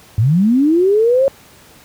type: linear sweep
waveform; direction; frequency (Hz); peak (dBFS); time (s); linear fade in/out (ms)
sine; up; 98.3 to 554.4; -9; 0.18-1.28; 0
effects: pink hiss -44 dBFS RMS until 1.84 s + high-pass 60 Hz 12 dB/octave